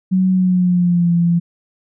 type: tone with pitch glide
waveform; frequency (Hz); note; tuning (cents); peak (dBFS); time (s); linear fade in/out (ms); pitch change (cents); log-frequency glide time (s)
sine; 186.6 to 171.11; F#3 to F3; +15 to -35; -11; 0.11-1.4; 20; -150; 0.31-1.12
effects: none